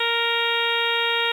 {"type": "harmonic tone", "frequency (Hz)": 466.2, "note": "A#4", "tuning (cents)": 0, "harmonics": [1, 2, 3, 4, 5, 6, 7, 8], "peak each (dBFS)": [-28, -28, -28, -28, -28, -28, -28, -28], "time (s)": [0, 1.32], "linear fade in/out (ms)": 5, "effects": ["8-bit"]}